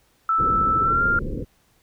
sine tone with pitch glide, 1319 to 1395.8 Hz, E6 to F6, +1 to -1 cents, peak -17 dBFS, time 0.29-1.19 s, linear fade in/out 2 ms, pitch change +98 cents, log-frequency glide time 0.81-1.04 s
pink low-pass noise, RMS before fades -28 dBFS, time 0.38-1.45 s, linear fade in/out 20 ms, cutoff 530 Hz, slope 96 dB/octave
effects pink hiss -62 dBFS RMS until 1.82 s

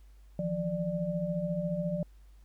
sine tone cluster, 160.7 / 174.9 / 592 Hz, E3 / F3 / D5, -44 / +3 / +14 cents, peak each -37 / -32 / -34 dBFS, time 0.39-2.03 s, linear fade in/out 2 ms, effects added 50 Hz sine -52 dBFS peak until 2.44 s + pink hiss -70 dBFS RMS until 2.44 s

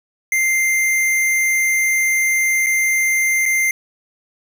square tone with dropouts, 2093 Hz, C7, in tune, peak -15 dBFS, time 0.32-3.71 s, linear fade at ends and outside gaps 2 ms, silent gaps 2.663-2.667 / 3.456-3.46 s, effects none

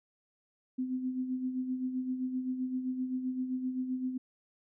sine tone with tremolo, 256.1 Hz, C4, 37 cents flat, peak -29 dBFS, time 0.78-4.18 s, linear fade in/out 10 ms, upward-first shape sine, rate 7.7 Hz, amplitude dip 55%, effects none

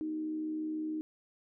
sine tone with frequency modulation, 311.1 Hz, D#4, in tune, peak -33 dBFS, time 0.01-1.01 s, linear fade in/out 0 ms, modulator 73.9 Hz, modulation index 0.29, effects none

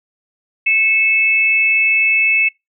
sine tone pair together, 2197 / 2616 Hz, C#7 / E7, -16 / -14 cents, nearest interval minor third, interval 302 cents, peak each -16 / -12 dBFS, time 0.66-2.49 s, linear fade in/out 10 ms, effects noise-tail reverb RT60 0.2 s tail -24 dB re dry

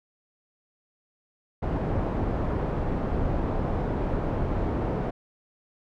pink low-pass noise, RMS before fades -27 dBFS, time 1.62-5.11 s, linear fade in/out 10 ms, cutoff 770 Hz, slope 12 dB/octave, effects none

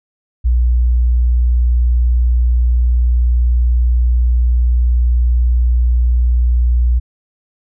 sine tone, 60.3 Hz, B1, 41 cents flat, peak -9 dBFS, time 0.44-7 s, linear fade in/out 20 ms, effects none

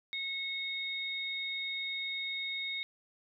sine tone pair together, 2188 / 3716 Hz, C#7 / A#7, -23 / -6 cents, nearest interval major sixth, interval 917 cents, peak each -37 / -37 dBFS, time 0.13-2.83 s, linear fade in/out 0 ms, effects none

